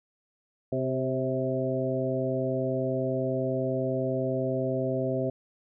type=harmonic tone with a mistuned harmonic; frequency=130 Hz; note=C3; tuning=11 cents flat; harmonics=1 / 2 / 3 / 4 / 5; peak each=-32 / -32 / -32 / -32 / -32 dBFS; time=0.72-5.3 s; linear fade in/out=5 ms; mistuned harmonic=4; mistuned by=+33 cents; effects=none